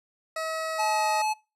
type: tone with pitch glide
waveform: 20% pulse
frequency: 641 to 629.3 Hz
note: E5 to D#5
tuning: -49 to +19 cents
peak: -24 dBFS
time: 0.36-1.22 s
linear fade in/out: 5 ms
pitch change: -32 cents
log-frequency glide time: 0.73-1.08 s
type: tone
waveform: square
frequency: 860 Hz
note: A5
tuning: 40 cents flat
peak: -25 dBFS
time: 0.78-1.34 s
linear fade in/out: 20 ms
effects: noise-tail reverb RT60 0.3 s tail -25 dB re dry + low-pass 11000 Hz 12 dB/octave